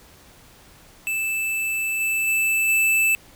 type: tone with level steps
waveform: square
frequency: 2637 Hz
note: E7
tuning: in tune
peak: -23 / -21 / -19 / -17 dBFS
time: 1.07-3.15 s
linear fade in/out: 0 ms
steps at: 2 / 2.27 / 2.68 s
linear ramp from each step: 10 ms
effects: pink hiss -50 dBFS RMS until 3.35 s